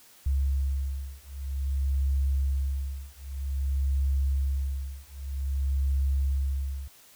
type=beating tone pair; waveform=sine; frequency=68 / 68.52 Hz; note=C#2 / C#2; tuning=-33 / -19 cents; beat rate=0.52 Hz; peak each=-28 / -28 dBFS; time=0.26-6.88 s; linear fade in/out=5 ms; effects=white hiss -55 dBFS RMS until 7.15 s